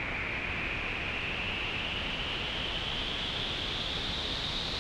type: noise with low-pass filter sweep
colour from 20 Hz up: pink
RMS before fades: -34 dBFS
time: 0-4.79 s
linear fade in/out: 0 ms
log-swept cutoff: 2300 to 3900 Hz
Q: 6.8
effects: none